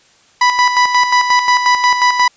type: tone with tremolo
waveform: 30% pulse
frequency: 987.8 Hz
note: B5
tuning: in tune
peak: -5 dBFS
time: 0.41-2.28 s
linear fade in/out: 5 ms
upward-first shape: square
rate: 5.6 Hz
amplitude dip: 55%
effects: white hiss -50 dBFS RMS until 2.36 s + resampled to 16000 Hz